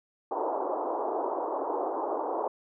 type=band-pass noise; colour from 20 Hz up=white; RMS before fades=-31 dBFS; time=0.31-2.48 s; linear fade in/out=5 ms; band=310 to 1000 Hz; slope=48 dB/octave; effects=none